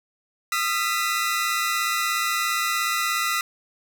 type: tone cluster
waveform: sawtooth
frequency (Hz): 1239 / 1356 / 1986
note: D#6 / E6 / B6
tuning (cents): -8 / +49 / +9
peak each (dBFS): -23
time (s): 0.52-3.41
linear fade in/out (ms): 2
effects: none